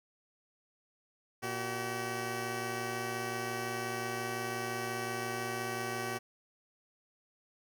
10% pulse tone pair together, 118.36 / 380.8 Hz, A#2 / F#4, +27 / +50 cents, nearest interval octave + minor sixth, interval 2023 cents, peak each -31 / -28 dBFS, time 1.42-6.19 s, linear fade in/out 20 ms, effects none

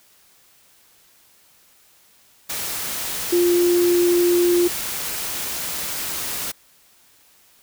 sine tone in noise, 350.2 Hz, F4, 5 cents sharp, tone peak -14 dBFS, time 3.32-4.68 s, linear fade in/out 10 ms, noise white, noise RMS -27 dBFS, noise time 2.49-6.52 s, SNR +10 dB, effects white hiss -55 dBFS RMS until 7.62 s

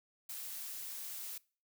blue noise, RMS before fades -44 dBFS, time 0.29-1.38 s, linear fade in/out 5 ms, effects noise-tail reverb RT60 0.4 s tail -23 dB re dry

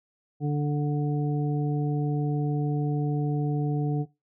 harmonic tone, 146.83 Hz, D3, in tune, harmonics 1 / 2 / 3 / 5, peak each -24 / -30 / -34 / -38 dBFS, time 0.4-4.06 s, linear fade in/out 50 ms, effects noise-tail reverb RT60 0.2 s tail -18 dB re dry

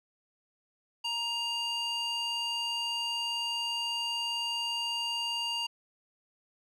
square tone with band-pass filter, 939 Hz, A#5, 12 cents sharp, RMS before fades -33 dBFS, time 1.04-5.67 s, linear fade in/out 10 ms, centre 3500 Hz, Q 2.7, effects none

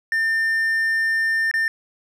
triangle tone with dropouts, 1800 Hz, A6, 39 cents sharp, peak -16 dBFS, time 0.12-1.68 s, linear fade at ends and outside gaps 1 ms, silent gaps 1.513-1.539 s, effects none

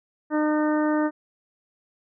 harmonic tone, 303.9 Hz, D#4, 41 cents flat, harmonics 1 / 2 / 3 / 4 / 5 / 6, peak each -21 / -27 / -31 / -33 / -35 / -37 dBFS, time 0.3-1.11 s, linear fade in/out 50 ms, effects none

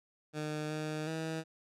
15% pulse tone with pitch steps, 152.3 / 154.1 / 160.4 Hz, D#3 / D#3 / E3, -37 / -16 / -47 cents, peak -29 dBFS, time 0.33-1.44 s, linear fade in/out 50 ms, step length 370 ms, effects low-pass 9000 Hz 12 dB/octave

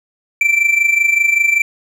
triangle tone with amplitude modulation, 2342 Hz, D7, 5 cents flat, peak -6 dBFS, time 0.41-1.62 s, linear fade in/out 2 ms, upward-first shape sine, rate 25.2 Hz, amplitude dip 70%, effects none

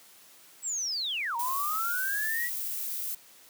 sine linear two-way sweep, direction down then up, 7870 to 918 to 1960 Hz, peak -29 dBFS, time 0.62-2.5 s, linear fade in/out 50 ms, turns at 1.36 s
violet noise, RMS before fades -34 dBFS, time 1.39-3.15 s, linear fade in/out 5 ms
effects white hiss -55 dBFS RMS until 3.49 s + high-pass 150 Hz 12 dB/octave

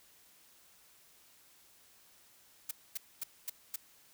blue noise bursts, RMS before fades -37 dBFS, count 5, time 2.69-3.76 s, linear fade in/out 5 ms, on 22 ms, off 240 ms, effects white hiss -63 dBFS RMS until 4.13 s

